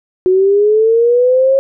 sine linear sweep, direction up, 364.6 to 545 Hz, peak -7 dBFS, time 0.26-1.59 s, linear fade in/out 0 ms, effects none

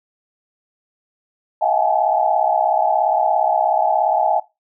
sine tone cluster, 638 / 704 / 764 / 825 / 862 Hz, D#5 / F5 / G5 / G#5 / A5, +43 / +14 / -45 / -12 / -36 cents, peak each -21 dBFS, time 1.61-4.4 s, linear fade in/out 10 ms, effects noise-tail reverb RT60 0.2 s tail -17 dB re dry

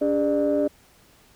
sine tone cluster, 287.4 / 406.4 / 597 Hz, D4 / G#4 / D5, -37 / -38 / +28 cents, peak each -22 / -25 / -21 dBFS, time 0.01-0.68 s, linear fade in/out 10 ms, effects tanh soft clip ceiling -13 dBFS + pink hiss -56 dBFS RMS until 1.35 s

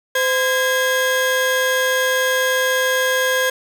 35% pulse tone pair together, 513.7 / 1631 Hz, C5 / G#6, -32 / -32 cents, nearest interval octave + minor sixth, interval 2000 cents, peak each -17 / -17 dBFS, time 0.15-3.5 s, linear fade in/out 5 ms, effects none

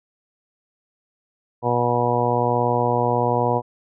harmonic tone, 121.1 Hz, B2, 34 cents flat, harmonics 1 / 2 / 3 / 4 / 5 / 6 / 7 / 8, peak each -25 / -28 / -28 / -23 / -27 / -25 / -27 / -24 dBFS, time 1.62-3.62 s, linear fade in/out 50 ms, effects none

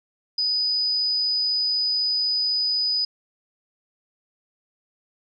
sine tone, 4978 Hz, D#8, in tune, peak -20 dBFS, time 0.38-3.05 s, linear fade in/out 5 ms, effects none

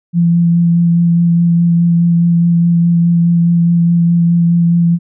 sine tone with vibrato, 170.4 Hz, F3, 42 cents flat, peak -7 dBFS, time 0.13-4.99 s, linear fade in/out 50 ms, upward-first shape sine, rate 4.8 Hz, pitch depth 13 cents each way, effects none

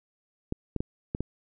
clicks, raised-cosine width 3 ms, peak -16 dBFS, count 5, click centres 0.524 / 0.763 / 0.805 / 1.149 / 1.206 s, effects none

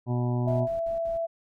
harmonic tone, 122.4 Hz, B2, 15 cents flat, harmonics 1 / 2 / 3 / 5 / 6 / 7 / 8, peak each -25 / -31 / -35 / -39 / -41 / -42 / -43 dBFS, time 0.06-0.68 s, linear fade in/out 50 ms
sine tone with pitch glide, 651 to 665.8 Hz, E5 to E5, -22 to +17 cents, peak -26 dBFS, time 0.46-1.27 s, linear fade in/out 20 ms, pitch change +39 cents, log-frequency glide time 0.59-0.7 s
brown noise bursts, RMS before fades -45 dBFS, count 4, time 0.48-1.173 s, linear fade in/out 0 ms, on 120 ms, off 71 ms
effects none

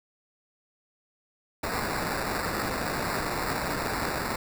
white noise with sample-and-hold, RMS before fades -30 dBFS, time 1.63-4.36 s, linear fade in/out 5 ms, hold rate 3150 Hz, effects none

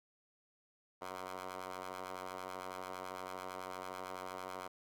10% pulse ring-modulated tone, 92.5 Hz, F#2, in tune, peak -32 dBFS, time 1.01-4.68 s, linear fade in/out 10 ms, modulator 837 Hz, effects none

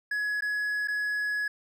triangle tone with dropouts, 1684 Hz, G#6, 24 cents sharp, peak -25 dBFS, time 0.11-1.48 s, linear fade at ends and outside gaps 5 ms, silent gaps 0.408-0.421 / 0.875-0.882 s, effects none

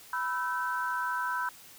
sine chord, E minor, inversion second, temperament equal with one note detuned, 987.8 / 1318.5 / 1538.4 Hz, B5 / E6 / G6, 0 / 0 / -33 cents, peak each -32 / -36 / -33 dBFS, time 0.13-1.49 s, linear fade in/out 2 ms, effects white hiss -52 dBFS RMS until 1.78 s

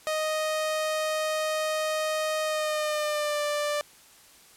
sawtooth tone with pitch glide, 622.3 to 590.1 Hz, D#5 to D5, 0 to +8 cents, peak -22 dBFS, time 0.07-3.81 s, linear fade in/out 0 ms, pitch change -92 cents, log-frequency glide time 2.43-3.42 s, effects white hiss -54 dBFS RMS until 4.56 s + low-pass 12000 Hz 12 dB/octave

